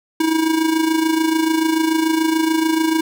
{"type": "tone with amplitude modulation", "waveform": "square", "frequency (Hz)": 320.7, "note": "E4", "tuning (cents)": -48, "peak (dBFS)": -13, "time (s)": [0.2, 3.01], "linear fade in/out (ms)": 5, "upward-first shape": "sine", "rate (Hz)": 26.9, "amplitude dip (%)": 60, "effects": []}